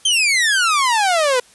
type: exponential sweep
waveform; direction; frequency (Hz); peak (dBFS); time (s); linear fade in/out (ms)
sawtooth; down; 3200 to 482.8; -10; 0.05-1.4; 5
effects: white hiss -49 dBFS RMS until 1.54 s + resampled to 24000 Hz